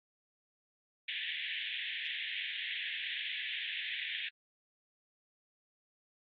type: band-pass noise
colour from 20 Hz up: white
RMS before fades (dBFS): -39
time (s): 1.08-4.29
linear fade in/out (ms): 5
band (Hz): 1700 to 3600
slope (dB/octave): 96
effects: AAC 48 kbps